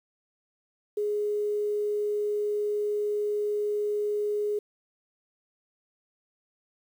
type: tone with quantisation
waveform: sine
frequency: 416.6 Hz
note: G#4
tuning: 5 cents sharp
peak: -25 dBFS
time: 0.97-4.59 s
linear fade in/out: 5 ms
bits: 9
effects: none